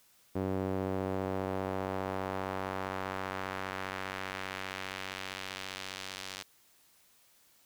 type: tone with band-pass filter sweep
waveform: sawtooth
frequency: 95.1 Hz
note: F#2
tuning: 48 cents sharp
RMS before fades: -37 dBFS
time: 0.35-6.43 s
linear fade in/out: 10 ms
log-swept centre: 380 to 4500 Hz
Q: 0.94
effects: white hiss -65 dBFS RMS until 7.65 s